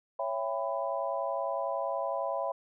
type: chord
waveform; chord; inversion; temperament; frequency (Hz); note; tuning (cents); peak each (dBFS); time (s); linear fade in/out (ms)
sine; C# half-diminished seventh; none; just; 554.4 / 665.2 / 798.3 / 997.9; C#5 / E5 / G5 / B5; 0 / +16 / +31 / +18; -34 / -34 / -38 / -36; 0.19-2.52; 5
effects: none